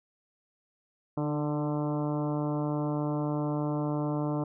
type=harmonic tone with a mistuned harmonic; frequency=148.2 Hz; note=D3; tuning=16 cents sharp; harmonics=1 / 2 / 3 / 4 / 5 / 6 / 7 / 8 / 9; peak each=-31 / -31 / -39 / -37 / -42 / -42 / -43 / -48 / -50 dBFS; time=1.17-4.44 s; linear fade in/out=5 ms; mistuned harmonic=2; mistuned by=+19 cents; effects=none

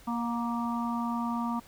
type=harmonic tone with a mistuned harmonic; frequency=234.9 Hz; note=A#3; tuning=13 cents sharp; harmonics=1 / 3 / 4 / 5; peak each=-30 / -40 / -35 / -37 dBFS; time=0.07-1.6 s; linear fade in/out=10 ms; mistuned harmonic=3; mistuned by=+20 cents; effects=pink hiss -55 dBFS RMS until 1.67 s

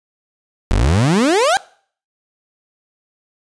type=exponential sweep; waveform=30% pulse; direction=up; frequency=40.97 to 824 Hz; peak=-9 dBFS; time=0.71-1.57 s; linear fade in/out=0 ms; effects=noise-tail reverb RT60 0.5 s tail -22 dB re dry + resampled to 22050 Hz

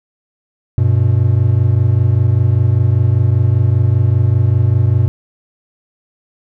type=tone pair together; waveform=triangle; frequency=96.51 / 121.6 Hz; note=G2 / B2; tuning=-27 / -26 cents; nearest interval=major third; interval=401 cents; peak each=-10 dBFS; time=0.78-5.08 s; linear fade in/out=0 ms; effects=none

